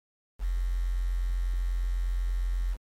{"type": "tone with quantisation", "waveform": "sine", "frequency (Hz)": 44.14, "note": "F1", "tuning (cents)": 19, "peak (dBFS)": -25, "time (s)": [0.39, 2.77], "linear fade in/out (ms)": 50, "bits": 8, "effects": ["MP3 64 kbps"]}